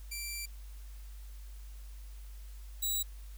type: tone pair in turn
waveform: 10% pulse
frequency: 2349 / 3894 Hz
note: D7 / B7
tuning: 0 / -25 cents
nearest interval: major sixth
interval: 875 cents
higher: second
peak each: -29 / -23 dBFS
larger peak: second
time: 0.11-0.46 / 2.82-3.03 s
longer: first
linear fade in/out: 10 ms
effects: added 50 Hz sine -44 dBFS peak until 3.37 s + white hiss -61 dBFS RMS until 3.37 s